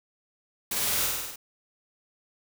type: noise with echo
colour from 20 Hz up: white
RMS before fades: -30 dBFS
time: 0.71-1.06 s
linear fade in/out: 5 ms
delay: 50 ms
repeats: 6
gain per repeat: -2 dB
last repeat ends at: 1.36 s
effects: none